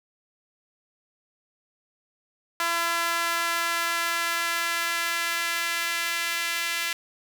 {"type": "tone with high-pass filter sweep", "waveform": "sawtooth", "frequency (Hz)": 338, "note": "E4", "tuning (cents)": 43, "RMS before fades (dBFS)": -27, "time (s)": [2.6, 6.93], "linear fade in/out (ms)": 2, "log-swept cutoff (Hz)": [1200, 2100], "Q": 1.5, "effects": []}